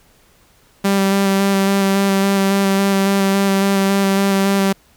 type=tone with vibrato; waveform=sawtooth; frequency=196 Hz; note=G3; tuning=in tune; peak=-9 dBFS; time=0.84-4.73 s; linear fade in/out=10 ms; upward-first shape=square; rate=3.6 Hz; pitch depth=12 cents each way; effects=pink hiss -53 dBFS RMS until 4.96 s